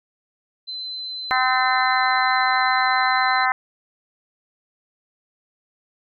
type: tone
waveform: sine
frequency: 4054 Hz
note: B7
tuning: 45 cents sharp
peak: -28 dBFS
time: 0.67-3.46 s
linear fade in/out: 20 ms
type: harmonic tone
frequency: 256.8 Hz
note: C4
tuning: 32 cents flat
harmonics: 3 / 4 / 5 / 6 / 7 / 8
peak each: -22 / -23 / -24 / -25 / -25 / -26 dBFS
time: 1.31-3.52 s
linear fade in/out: 0 ms
effects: none